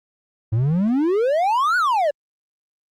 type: exponential two-way sweep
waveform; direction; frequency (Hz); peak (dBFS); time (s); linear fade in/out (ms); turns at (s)
triangle; up then down; 104.8 to 1505 to 555; -14; 0.52-2.11; 10; 1.77
effects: Opus 48 kbps